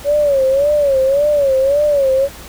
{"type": "tone with vibrato", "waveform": "sine", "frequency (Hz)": 560, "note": "C#5", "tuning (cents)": 18, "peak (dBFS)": -10, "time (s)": [0.04, 2.29], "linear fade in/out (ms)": 50, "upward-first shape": "sine", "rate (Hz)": 1.8, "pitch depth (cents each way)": 110, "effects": ["added 60 Hz sine -38 dBFS peak until 2.48 s", "pink hiss -35 dBFS RMS until 2.48 s"]}